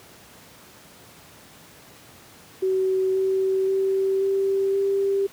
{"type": "tone with pitch steps", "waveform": "sine", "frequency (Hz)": [378, 382, 385.9, 390, 394.1], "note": ["F#4", "G4", "G4", "G4", "G4"], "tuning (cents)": [37, -45, -27, -9, 9], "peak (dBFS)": -19, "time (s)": [2.62, 5.27], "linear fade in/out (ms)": 10, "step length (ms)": 530, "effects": ["pink hiss -48 dBFS RMS until 5.32 s", "high-pass 100 Hz 12 dB/octave"]}